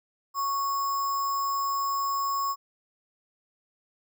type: tone with sample-and-hold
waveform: sine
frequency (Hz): 1109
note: C#6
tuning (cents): 0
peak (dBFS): -25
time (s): 0.34-2.56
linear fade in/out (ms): 50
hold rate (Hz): 6300
effects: none